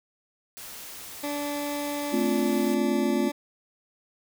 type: noise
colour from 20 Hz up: white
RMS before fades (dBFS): -41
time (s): 0.57-2.74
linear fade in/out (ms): 0
type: tone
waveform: 20% pulse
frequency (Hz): 290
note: D4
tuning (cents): -22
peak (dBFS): -24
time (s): 1.23-3.32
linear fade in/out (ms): 10
type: chord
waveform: sine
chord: F major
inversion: first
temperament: equal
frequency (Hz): 220 / 261.6 / 349.2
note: A3 / C4 / F4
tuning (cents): 0 / 0 / 0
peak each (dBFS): -27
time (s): 2.12-3.3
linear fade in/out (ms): 20
effects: none